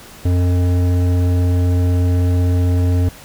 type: tone with hard clipping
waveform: sine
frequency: 89.2 Hz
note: F2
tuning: 37 cents sharp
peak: -14 dBFS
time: 0.25-3.09 s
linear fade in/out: 5 ms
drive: 12 dB
effects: pink hiss -39 dBFS RMS until 3.24 s